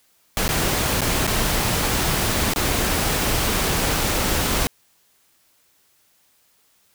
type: noise with dropouts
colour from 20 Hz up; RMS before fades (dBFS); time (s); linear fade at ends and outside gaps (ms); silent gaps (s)
pink; -21; 0.37-4.67; 0; 0.48-0.49 / 1.008-1.017 / 1.268-1.276 / 2.536-2.56
effects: white hiss -61 dBFS RMS until 6.94 s